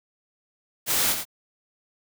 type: noise with echo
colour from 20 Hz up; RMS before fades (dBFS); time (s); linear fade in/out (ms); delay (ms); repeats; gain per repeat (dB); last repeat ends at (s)
white; -23; 0.86-1.16; 50; 93; 1; -7; 1.253
effects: none